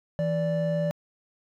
triangle tone pair together, 164.26 / 585 Hz, E3 / D5, -6 / -7 cents, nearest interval octave + minor seventh, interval 2199 cents, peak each -24 dBFS, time 0.19-0.91 s, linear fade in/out 0 ms, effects tanh soft clip ceiling -14 dBFS

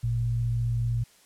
sine tone pair together, 51.91 / 116.54 Hz, G#1 / A#2, 0 / 0 cents, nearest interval octave + major second, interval 1400 cents, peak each -33 / -24 dBFS, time 0.03-1.04 s, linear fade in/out 10 ms, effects white hiss -58 dBFS RMS until 1.25 s + low-pass 11000 Hz 12 dB/octave

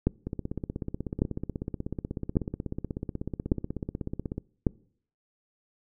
two click trains, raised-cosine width 3 ms, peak -9 / -19 dBFS, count 5 / 68, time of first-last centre 0.07-4.668 / 0.27-4.38 s, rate 0.87 / 16.3 Hz, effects noise-tail reverb RT60 0.6 s tail -25 dB re dry

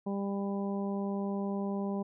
harmonic tone, 198.8 Hz, G3, 25 cents sharp, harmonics 1 / 2 / 3 / 4 / 5, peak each -32 / -38 / -42 / -44 / -46 dBFS, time 0.06-2.03 s, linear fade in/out 10 ms, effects none

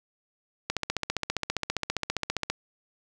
click train, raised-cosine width 0.2 ms, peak -10 dBFS, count 28, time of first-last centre 0.7-2.5 s, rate 15 Hz, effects none

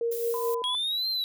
sine tone with tremolo, 466.2 Hz, A#4, in tune, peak -24 dBFS, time 0.01-0.62 s, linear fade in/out 2 ms, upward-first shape sine, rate 4.6 Hz, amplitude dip 50%
violet noise, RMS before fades -38 dBFS, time 0.11-0.55 s, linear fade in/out 10 ms
sine tone, 1005 Hz, B5, 30 cents sharp, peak -32 dBFS, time 0.34-0.75 s, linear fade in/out 0 ms
triangle exponential two-way sweep, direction up then down, 3268 to 4186 to 3877 Hz, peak -25 dBFS, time 0.64-1.24 s, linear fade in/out 0 ms, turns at 1.09 s
effects none

